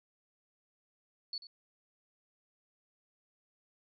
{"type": "tone with echo", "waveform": "sine", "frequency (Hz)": 4435, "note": "C#8", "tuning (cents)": 0, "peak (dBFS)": -36, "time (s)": [1.33, 1.38], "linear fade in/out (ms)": 2, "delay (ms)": 90, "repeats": 1, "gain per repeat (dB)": -13, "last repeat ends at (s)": 1.47, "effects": []}